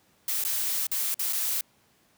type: noise with dropouts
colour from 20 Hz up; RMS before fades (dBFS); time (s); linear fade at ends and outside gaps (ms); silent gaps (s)
blue; -28; 0.28-1.61; 2; 0.439-0.449 / 0.869-0.915 / 1.143-1.193 / 1.326-1.331
effects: pink hiss -64 dBFS RMS until 2.17 s + high-pass 100 Hz 12 dB/octave